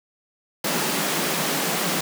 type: high-pass noise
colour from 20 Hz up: pink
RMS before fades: -24 dBFS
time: 0.64-2.01 s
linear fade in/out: 5 ms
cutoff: 150 Hz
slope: 96 dB/octave
effects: none